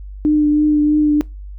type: tone with vibrato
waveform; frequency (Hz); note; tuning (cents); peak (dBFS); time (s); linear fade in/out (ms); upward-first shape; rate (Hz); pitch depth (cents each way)
sine; 299.7; D4; +35; -10; 0.25-1.21; 0; triangle; 3.1; 21
effects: noise-tail reverb RT60 0.2 s tail -22 dB re dry + added 49 Hz sine -29 dBFS peak until 1.58 s